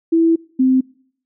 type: tone pair in turn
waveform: sine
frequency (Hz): 329.6 / 259.6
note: E4 / C4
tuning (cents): 0 / -13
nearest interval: major third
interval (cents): 413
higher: first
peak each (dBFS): -10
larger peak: neither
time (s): 0.12-0.36 / 0.59-0.81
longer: first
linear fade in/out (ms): 10
effects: noise-tail reverb RT60 0.6 s tail -25 dB re dry